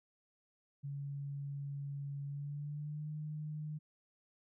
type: tone with pitch glide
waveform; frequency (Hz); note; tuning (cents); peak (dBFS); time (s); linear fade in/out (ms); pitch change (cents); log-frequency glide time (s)
sine; 141.1 to 152.1; C#3 to D#3; +31 to -39; -39; 0.83-3.79; 20; +130; 2.25-3.1
effects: none